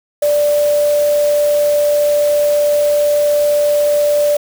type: tone in noise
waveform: sine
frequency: 587.3 Hz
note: D5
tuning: in tune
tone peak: -10 dBFS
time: 0.22-4.37 s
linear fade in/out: 5 ms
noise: white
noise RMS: -28 dBFS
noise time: 0.22-4.37 s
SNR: +15 dB
effects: none